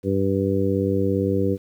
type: harmonic tone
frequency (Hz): 97.5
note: G2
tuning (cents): -9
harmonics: 1 / 2 / 3 / 4 / 5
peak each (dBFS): -25 / -25 / -25 / -25 / -25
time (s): 0.03-1.58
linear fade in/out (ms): 50
effects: 9-bit